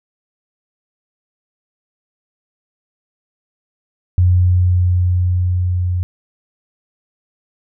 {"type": "tone with level ramp", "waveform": "sine", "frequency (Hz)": 89.9, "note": "F#2", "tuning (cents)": -49, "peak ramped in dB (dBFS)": [-8, -15], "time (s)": [4.18, 6.03], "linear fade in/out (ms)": 0, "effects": []}